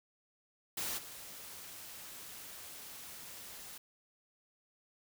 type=noise with level steps; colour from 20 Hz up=white; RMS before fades=-38 / -49 dBFS; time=0.77-3.78 s; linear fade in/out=5 ms; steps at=0.97 s; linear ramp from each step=20 ms; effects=none